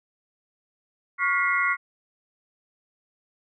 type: tone cluster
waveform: sine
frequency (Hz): 1116 / 1422 / 1952 / 2132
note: C#6 / F6 / B6 / C7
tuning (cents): +11 / +31 / -21 / +32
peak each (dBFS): -26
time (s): 1.18-1.77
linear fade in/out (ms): 50
effects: none